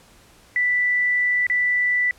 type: tone with dropouts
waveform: sine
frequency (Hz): 1975.5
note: B6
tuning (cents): 0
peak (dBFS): -17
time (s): 0.56-2.11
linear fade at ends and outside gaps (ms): 1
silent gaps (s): 1.467-1.499
effects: pink hiss -52 dBFS RMS until 2.18 s + low-pass 12000 Hz 12 dB/octave